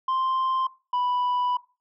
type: tone pair in turn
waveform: sine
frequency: 1046.5 / 987.8 Hz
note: C6 / B5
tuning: 0 / 0 cents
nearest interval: minor second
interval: 100 cents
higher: first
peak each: -19 dBFS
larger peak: neither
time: 0.08-0.67 / 0.93-1.57 s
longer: second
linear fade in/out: 5 ms
effects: noise-tail reverb RT60 0.3 s tail -19 dB re dry + tanh soft clip ceiling -21 dBFS